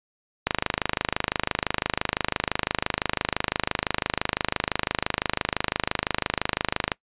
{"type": "click train", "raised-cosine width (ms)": 0.3, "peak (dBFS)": -5, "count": 168, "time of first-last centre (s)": [0.47, 6.918], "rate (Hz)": 25.9, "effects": ["noise-tail reverb RT60 0.1 s tail -24 dB re dry", "resampled to 8000 Hz"]}